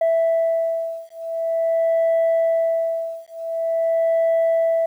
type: beating tone pair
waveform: sine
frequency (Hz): 659.3 / 659.76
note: E5 / E5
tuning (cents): 0 / +1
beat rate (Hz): 0.46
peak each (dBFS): -19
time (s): 0.01-4.86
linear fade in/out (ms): 5
effects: tanh soft clip ceiling -13 dBFS + 9-bit